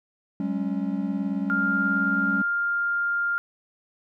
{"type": "chord", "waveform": "triangle", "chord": "F# suspended second", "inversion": "none", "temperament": "equal with one note detuned", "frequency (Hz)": [189.21, 207.7, 277.2], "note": ["F#3", "G#3", "C#4"], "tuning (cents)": [39, 0, 0], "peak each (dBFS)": -27, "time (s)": [0.4, 2.42], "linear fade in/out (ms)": 2}
{"type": "tone", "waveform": "sine", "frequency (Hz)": 1401, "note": "F6", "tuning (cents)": 5, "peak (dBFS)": -22, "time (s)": [1.5, 3.38], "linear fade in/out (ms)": 0}
{"effects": []}